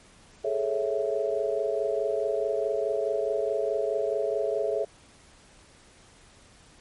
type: chord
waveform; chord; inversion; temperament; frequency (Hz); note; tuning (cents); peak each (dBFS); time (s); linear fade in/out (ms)
sine; A major seventh; third; equal; 415.3 / 440 / 554.4 / 659.3; G#4 / A4 / C#5 / E5; 0 / 0 / 0 / 0; -30; 0.44-4.85; 10
effects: pink hiss -55 dBFS RMS until 6.8 s + MP3 48 kbps